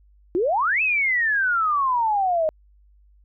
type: exponential two-way sweep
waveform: sine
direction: up then down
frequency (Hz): 330.2 to 2637 to 613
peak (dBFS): -18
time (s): 0.35-2.49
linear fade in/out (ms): 0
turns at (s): 0.82
effects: added 50 Hz sine -52 dBFS peak until 3.24 s